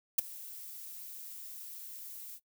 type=noise with ADSR envelope; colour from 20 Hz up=violet; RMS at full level=-23 dBFS; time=0.18-2.4 s; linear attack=8 ms; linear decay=12 ms; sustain=-23 dB; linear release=60 ms; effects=noise-tail reverb RT60 0.1 s tail -19 dB re dry